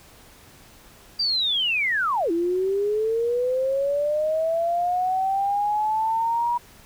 sine linear two-way sweep, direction down then up, 4764 to 330 to 964 Hz, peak -20 dBFS, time 1.19-6.58 s, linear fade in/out 10 ms, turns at 2.31 s, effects pink hiss -50 dBFS RMS until 6.85 s

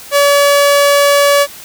sawtooth tone, 570 Hz, C#5, 48 cents sharp, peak -3 dBFS, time 0.11-1.47 s, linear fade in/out 50 ms, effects white hiss -33 dBFS RMS until 1.64 s

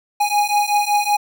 square beating tone pair, 824 / 829.3 Hz, G#5 / G#5, -14 / -3 cents, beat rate 5.3 Hz, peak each -19 dBFS, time 0.2-1.17 s, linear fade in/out 10 ms, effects none

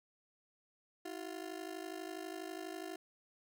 30% pulse ring-modulated tone, 349.2 Hz, F4, in tune, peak -37 dBFS, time 1.05-2.96 s, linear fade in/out 5 ms, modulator 26.1 Hz, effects none

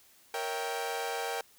sawtooth chord, A# diminished seventh, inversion none, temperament equal with one note detuned, 466.2 / 554.4 / 649.4 / 784 Hz, A#4 / C#5 / E5 / G5, 0 / 0 / -26 / 0 cents, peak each -33 / -38 / -38 / -32 dBFS, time 0.34-1.41 s, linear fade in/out 2 ms, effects white hiss -61 dBFS RMS until 1.58 s

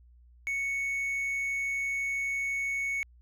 triangle tone, 2217 Hz, C#7, in tune, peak -27 dBFS, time 0.47-3.03 s, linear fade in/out 0 ms, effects added 60 Hz sine -54 dBFS peak until 3.21 s

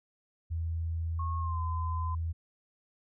sine tone, 82.41 Hz, E2, in tune, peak -30 dBFS, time 0.5-2.33 s, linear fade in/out 20 ms
sine tone with pitch glide, 1090 to 1022.9 Hz, C#6 to C6, -29 to -39 cents, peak -36 dBFS, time 1.19-2.15 s, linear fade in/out 5 ms, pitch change -110 cents, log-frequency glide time 1.39-1.6 s
effects none

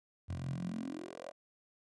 10% pulse tone with high-pass filter sweep, 43.65 Hz, F1, in tune, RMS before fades -41 dBFS, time 0.28-1.32 s, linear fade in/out 20 ms, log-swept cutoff 89 to 600 Hz, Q 6.7, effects resampled to 22050 Hz

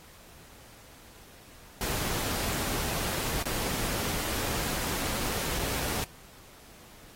pink noise with dropouts, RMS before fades -32 dBFS, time 1.81-6.04 s, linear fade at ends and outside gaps 0 ms, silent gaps 3.427-3.456 / 5.59-5.594 s, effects pink hiss -53 dBFS RMS until 7.15 s + AAC 48 kbps

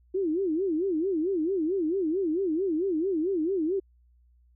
sine tone with vibrato, 348.3 Hz, F4, 5 cents flat, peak -24 dBFS, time 0.14-3.8 s, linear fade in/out 10 ms, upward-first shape sine, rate 4.5 Hz, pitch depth 230 cents each way, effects added 60 Hz sine -58 dBFS peak until 4.55 s

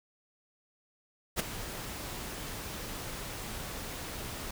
pink noise with ADSR envelope, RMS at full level -27 dBFS, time 1.36-4.51 s, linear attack 37 ms, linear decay 11 ms, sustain -13 dB, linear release 4 ms, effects none

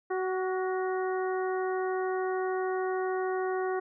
harmonic tone with a mistuned harmonic, 373.9 Hz, F#4, 18 cents sharp, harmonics 1 / 2 / 3 / 4 / 5, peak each -29 / -35 / -39 / -41 / -43 dBFS, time 0.1-3.8 s, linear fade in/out 10 ms, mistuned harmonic 4, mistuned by -36 cents, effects none

